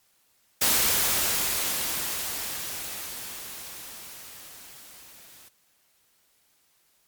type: noise with level ramp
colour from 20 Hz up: white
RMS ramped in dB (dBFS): -21 to -51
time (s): 0.61-5.49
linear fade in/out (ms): 10
effects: white hiss -66 dBFS RMS until 7.07 s + MP3 96 kbps